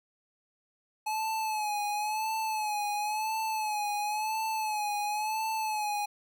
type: tone with vibrato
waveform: square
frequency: 854 Hz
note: G#5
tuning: 48 cents sharp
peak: -30 dBFS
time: 1.06-6.06 s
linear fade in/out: 10 ms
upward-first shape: sine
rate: 0.96 Hz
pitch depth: 57 cents each way
effects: none